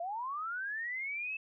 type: linear sweep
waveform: sine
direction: up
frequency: 659.3 to 2637 Hz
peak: -35 dBFS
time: 0-1.37 s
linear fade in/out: 5 ms
effects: none